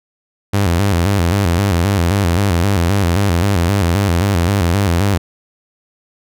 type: tone with vibrato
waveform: sawtooth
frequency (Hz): 92.5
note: F#2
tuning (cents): 0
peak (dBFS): -8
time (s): 0.53-5.18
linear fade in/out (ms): 10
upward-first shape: square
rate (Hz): 3.8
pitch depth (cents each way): 140
effects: none